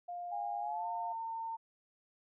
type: tone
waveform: sine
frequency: 704 Hz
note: F5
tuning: 14 cents sharp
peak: -39 dBFS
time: 0.08-1.13 s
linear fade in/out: 10 ms
type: tone with pitch glide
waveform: sine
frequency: 812 to 906.2 Hz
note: G#5 to A#5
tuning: -39 to -49 cents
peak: -37 dBFS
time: 0.31-1.57 s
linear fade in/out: 20 ms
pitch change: +190 cents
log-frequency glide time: 0.59-0.89 s
effects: none